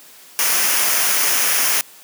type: noise with comb filter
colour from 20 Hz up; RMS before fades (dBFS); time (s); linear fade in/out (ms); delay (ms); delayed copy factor
white; -17; 0.39-1.81; 0; 0.25; -0.5
effects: white hiss -44 dBFS RMS until 2.03 s + high-pass 200 Hz 12 dB/octave